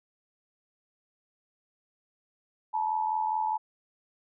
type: tone pair together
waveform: sine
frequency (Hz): 870.2 / 955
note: A5 / A#5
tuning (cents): -19 / +42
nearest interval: major second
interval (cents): 161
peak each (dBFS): -27 / -32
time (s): 2.73-3.58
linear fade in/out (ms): 20
effects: none